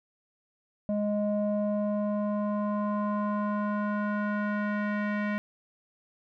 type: tone with low-pass filter sweep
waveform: square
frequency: 207.7 Hz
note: G#3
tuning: in tune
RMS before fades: -29 dBFS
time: 0.89-5.38 s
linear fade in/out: 0 ms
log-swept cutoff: 560 to 2000 Hz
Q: 2.9
effects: none